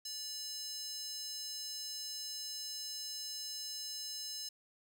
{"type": "tone with high-pass filter", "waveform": "square", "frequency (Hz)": 580, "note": "D5", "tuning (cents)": -22, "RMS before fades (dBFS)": -43, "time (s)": [0.05, 4.49], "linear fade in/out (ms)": 5, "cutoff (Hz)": 5200, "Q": 4.2, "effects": []}